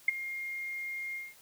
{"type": "tone with ADSR envelope", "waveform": "sine", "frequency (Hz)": 2127, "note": "C7", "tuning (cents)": 28, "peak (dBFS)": -18, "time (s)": [0.08, 1.35], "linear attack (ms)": 5, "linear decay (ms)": 14, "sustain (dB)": -17, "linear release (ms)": 200, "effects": ["white hiss -58 dBFS RMS until 1.41 s"]}